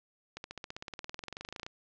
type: accelerating click train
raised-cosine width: 0.2 ms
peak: -23 dBFS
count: 27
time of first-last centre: 0.37-1.665 s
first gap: 71 ms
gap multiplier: 0.97
effects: low-pass 6000 Hz 12 dB/octave